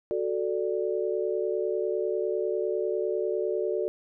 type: chord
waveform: sine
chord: D major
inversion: first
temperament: equal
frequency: 370 / 440 / 587.3 Hz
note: F#4 / A4 / D5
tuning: 0 / 0 / 0 cents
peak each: -29 / -29 / -32 dBFS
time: 0.11-3.88 s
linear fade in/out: 0 ms
effects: none